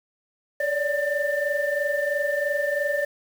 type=tone cluster; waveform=sine; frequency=566 / 589 / 1787 Hz; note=C#5 / D5 / A6; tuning=+36 / +5 / +26 cents; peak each=-26 dBFS; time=0.6-3.05 s; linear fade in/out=5 ms; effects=tanh soft clip ceiling -12 dBFS + 7-bit